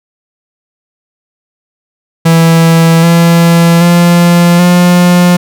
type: tone with pitch steps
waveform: 45% pulse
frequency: 164.81 / 168.76 / 172.8 / 176.95 Hz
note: E3 / E3 / F3 / F3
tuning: 0 / +41 / -18 / +23 cents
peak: -3 dBFS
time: 2.25-5.37 s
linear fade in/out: 10 ms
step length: 780 ms
effects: none